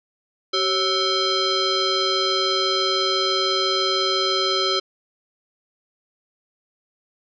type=tone with frequency modulation; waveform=sine; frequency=2242 Hz; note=C#7; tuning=19 cents sharp; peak=-18 dBFS; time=0.53-4.8 s; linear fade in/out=10 ms; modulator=930 Hz; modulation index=2.7; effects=none